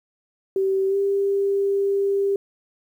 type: tone with pitch glide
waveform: sine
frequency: 385.6 to 396.7 Hz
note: G4 to G4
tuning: -28 to +21 cents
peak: -18 dBFS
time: 0.56-2.36 s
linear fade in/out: 2 ms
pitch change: +49 cents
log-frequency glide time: 0.88-0.96 s
effects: 9-bit